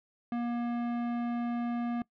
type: tone with tanh clipping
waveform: sine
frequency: 238.1 Hz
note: A#3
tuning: 37 cents sharp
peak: -32 dBFS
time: 0.32-2.02 s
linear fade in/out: 2 ms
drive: 16 dB
effects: noise-tail reverb RT60 0.1 s tail -22 dB re dry